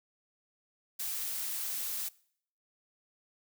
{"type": "noise", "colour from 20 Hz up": "blue", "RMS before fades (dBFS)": -36, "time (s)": [0.99, 2.09], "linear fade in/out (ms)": 10, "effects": ["noise-tail reverb RT60 0.6 s tail -22 dB re dry"]}